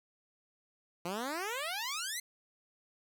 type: exponential sweep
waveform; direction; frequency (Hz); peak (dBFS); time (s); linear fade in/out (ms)
10% pulse; up; 167.1 to 2100; -27; 1.05-2.2; 5
effects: none